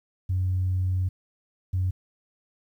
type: tone bursts at uneven times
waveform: sine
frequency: 92.3 Hz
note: F#2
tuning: 4 cents flat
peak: -21 dBFS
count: 2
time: 0.29-1.09 / 1.73-1.91 s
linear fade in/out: 10 ms
effects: tanh soft clip ceiling -18 dBFS + 10-bit